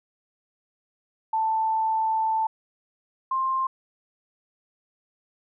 sine tone pair in turn, 884 / 1054.7 Hz, A5 / C6, +8 / +14 cents, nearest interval minor third, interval 306 cents, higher second, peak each -21 / -22 dBFS, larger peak first, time 1.33-2.47 / 3.31-3.67 s, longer first, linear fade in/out 5 ms, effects none

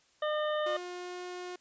harmonic tone, 606 Hz, D#5, 46 cents flat, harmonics 1 / 2 / 3 / 5 / 6, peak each -30 / -36 / -40 / -44 / -46 dBFS, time 0.22-0.77 s, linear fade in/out 5 ms
sawtooth tone with pitch glide, 357.2 to 359.3 Hz, F4 to F4, +39 to +49 cents, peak -35 dBFS, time 0.66-1.56 s, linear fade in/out 5 ms, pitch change +10 cents, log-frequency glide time 0.93-1.21 s
effects white hiss -67 dBFS RMS until 1.6 s + resampled to 16000 Hz

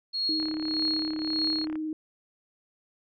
sine tone with tremolo, 4299 Hz, C8, 46 cents sharp, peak -24 dBFS, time 0.13-1.66 s, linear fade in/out 20 ms, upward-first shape triangle, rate 1.7 Hz, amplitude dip 90%
sine tone with vibrato, 311.4 Hz, D#4, 2 cents sharp, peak -29 dBFS, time 0.29-1.93 s, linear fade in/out 2 ms, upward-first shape sine, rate 18 Hz, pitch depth 19 cents each way
click train, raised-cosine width 0.5 ms, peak -27 dBFS, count 49, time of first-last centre 0.4-1.756 s, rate 35.4 Hz
effects none

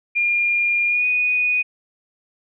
sine tone with pitch glide, 2410 to 2476 Hz, D7 to D#7, +44 to -9 cents, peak -16 dBFS, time 0.15-1.63 s, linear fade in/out 20 ms, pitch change +47 cents, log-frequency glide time 0.87-1.06 s, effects none

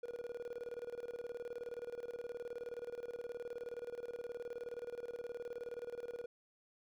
triangle tone with tremolo, 480.4 Hz, B4, 48 cents flat, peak -38 dBFS, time 0.03-6.26 s, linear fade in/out 5 ms, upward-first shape square, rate 19 Hz, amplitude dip 80%, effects none

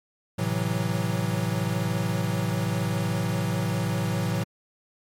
square chord, F# half-diminished seventh, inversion first, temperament equal with one note detuned, 110 / 130.81 / 164.05 / 185 Hz, A2 / C3 / E3 / F#3, 0 / 0 / -8 / 0 cents, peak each -29 / -32 / -30 / -31 dBFS, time 0.38-4.44 s, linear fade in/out 10 ms, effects MP3 64 kbps

